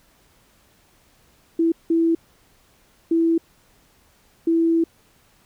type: tone bursts at uneven times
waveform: sine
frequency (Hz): 330.6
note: E4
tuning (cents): +5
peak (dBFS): -15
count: 4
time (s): 1.59-1.72 / 1.9-2.15 / 3.11-3.38 / 4.47-4.84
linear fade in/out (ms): 5
effects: pink hiss -58 dBFS RMS until 5.45 s